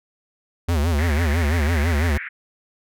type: tone with vibrato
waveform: square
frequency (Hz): 78.8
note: D#2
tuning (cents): +23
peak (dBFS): -18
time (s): 0.68-2.18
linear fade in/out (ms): 10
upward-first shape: sine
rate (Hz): 6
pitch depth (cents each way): 180
type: band-pass noise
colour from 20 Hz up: pink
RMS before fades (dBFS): -32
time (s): 0.98-2.29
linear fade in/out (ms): 10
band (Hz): 1600 to 2200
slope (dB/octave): 48
effects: none